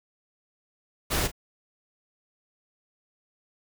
pink noise with echo, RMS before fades -26 dBFS, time 1.1-1.28 s, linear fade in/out 20 ms, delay 37 ms, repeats 1, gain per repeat -13 dB, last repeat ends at 1.317 s, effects none

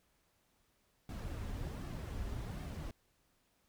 brown noise with flanger, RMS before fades -42 dBFS, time 1.09-2.91 s, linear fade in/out 2 ms, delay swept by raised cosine 2 to 6.4 ms, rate 1.3 Hz, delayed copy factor -0.55, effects pink hiss -75 dBFS RMS until 3.68 s

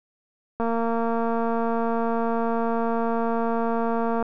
click train, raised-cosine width 1 ms, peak -13 dBFS, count 835, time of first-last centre 0.6-4.226 s, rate 230 Hz, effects none

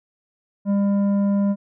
sine tone with tanh clipping, 200.4 Hz, G3, 38 cents sharp, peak -18 dBFS, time 0.65-1.56 s, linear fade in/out 50 ms, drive 9 dB, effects none

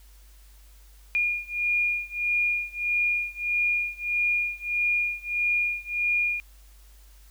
sine beating tone pair, 2426 / 2427.6 Hz, D#7 / D#7, -44 / -43 cents, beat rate 1.6 Hz, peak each -26 / -27 dBFS, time 1.15-6.4 s, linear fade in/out 0 ms, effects added 50 Hz sine -49 dBFS peak until 7.3 s + white hiss -59 dBFS RMS until 7.3 s

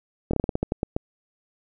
slowing click train, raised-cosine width 2 ms, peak -10 dBFS, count 11, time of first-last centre 0.31-0.965 s, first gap 24 ms, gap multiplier 1.21, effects none

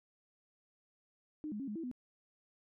sine tone with pitch steps, 304.6 / 209.2 / 273.7 / 209.8 / 328.6 / 249.4 Hz, D#4 / G#3 / C#4 / G#3 / E4 / B3, -37 / +13 / -22 / +18 / -5 / +17 cents, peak -38 dBFS, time 1.44-1.914 s, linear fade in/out 0 ms, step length 79 ms, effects none

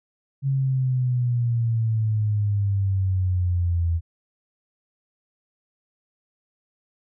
sine exponential sweep, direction down, 137.6 to 82.9 Hz, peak -19 dBFS, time 0.42-4.01 s, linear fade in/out 50 ms, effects none

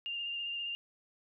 sine tone with vibrato, 2804 Hz, F7, 6 cents sharp, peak -35 dBFS, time 0.06-0.75 s, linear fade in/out 0 ms, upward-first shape sine, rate 15 Hz, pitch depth 20 cents each way, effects none

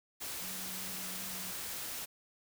sine tone in noise, 186.7 Hz, F#3, 16 cents sharp, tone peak -50 dBFS, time 0.4-1.52 s, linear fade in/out 20 ms, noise white, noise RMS -41 dBFS, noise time 0.2-2.06 s, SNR -12 dB, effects none

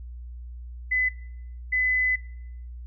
sine tone bursts at uneven times, 2012 Hz, B6, 32 cents sharp, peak -21 dBFS, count 2, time 0.91-1.09 / 1.72-2.16 s, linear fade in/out 10 ms, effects noise-tail reverb RT60 0.7 s tail -18 dB re dry + added 60 Hz sine -36 dBFS peak until 2.86 s

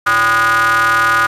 square ring-modulated tone, 110 Hz, A2, in tune, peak -8 dBFS, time 0.06-1.27 s, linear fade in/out 10 ms, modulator 1340 Hz, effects resampled to 32000 Hz + 7-bit

